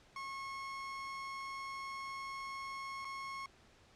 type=tone with dropouts; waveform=30% pulse; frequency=1089 Hz; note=C#6; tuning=31 cents flat; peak=-39 dBFS; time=0.16-3.46 s; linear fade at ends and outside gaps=2 ms; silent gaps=3.047-3.051 s; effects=pink hiss -64 dBFS RMS until 3.95 s + low-pass 6000 Hz 12 dB/octave